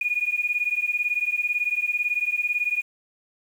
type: beating tone pair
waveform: sine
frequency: 2441 / 2459 Hz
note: D#7 / D#7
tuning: -34 / -21 cents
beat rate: 18 Hz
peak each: -25 / -25 dBFS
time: 0.01-2.82 s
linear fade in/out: 5 ms
effects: 8-bit